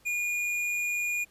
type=tone with tanh clipping; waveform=sine; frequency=2434 Hz; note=D#7; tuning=39 cents flat; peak=-29 dBFS; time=0.05-1.25 s; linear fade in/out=20 ms; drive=13 dB; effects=pink hiss -62 dBFS RMS until 1.3 s + resampled to 32000 Hz